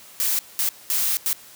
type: noise bursts at uneven times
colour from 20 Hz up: blue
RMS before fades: -22 dBFS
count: 4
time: 0.2-0.39 / 0.59-0.69 / 0.9-1.17 / 1.26-1.33 s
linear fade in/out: 0 ms
effects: white hiss -46 dBFS RMS until 1.55 s + high-pass 80 Hz 12 dB/octave